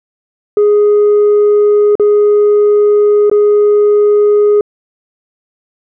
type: tone with dropouts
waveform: sine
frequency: 415.3 Hz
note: G#4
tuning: in tune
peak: -3 dBFS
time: 0.57-4.61 s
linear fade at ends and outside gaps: 2 ms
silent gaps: 1.954-1.997 / 3.298-3.314 s
effects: tanh soft clip ceiling -4 dBFS